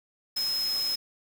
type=tone in noise; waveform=sine; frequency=5140 Hz; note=E8; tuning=45 cents flat; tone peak=-26 dBFS; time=0.36-0.96 s; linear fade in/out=10 ms; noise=white; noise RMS=-39 dBFS; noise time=0.36-0.96 s; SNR=+10 dB; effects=none